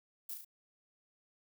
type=noise with echo; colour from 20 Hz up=violet; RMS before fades=-42 dBFS; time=0.29-0.34 s; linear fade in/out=5 ms; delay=36 ms; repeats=3; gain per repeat=-4 dB; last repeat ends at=0.448 s; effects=none